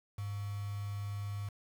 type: tone with quantisation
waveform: sine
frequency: 101.6 Hz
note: G#2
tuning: 38 cents flat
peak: -36 dBFS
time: 0.18-1.49 s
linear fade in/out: 5 ms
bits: 8
effects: none